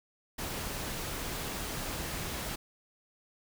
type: noise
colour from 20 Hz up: pink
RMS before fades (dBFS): -37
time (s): 0.38-2.56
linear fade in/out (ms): 10
effects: none